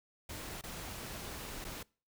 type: noise with dropouts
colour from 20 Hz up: pink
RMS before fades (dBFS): -44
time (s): 0.29-1.83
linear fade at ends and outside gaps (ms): 5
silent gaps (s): 0.613-0.636 / 1.644-1.648
effects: noise-tail reverb RT60 0.4 s tail -25 dB re dry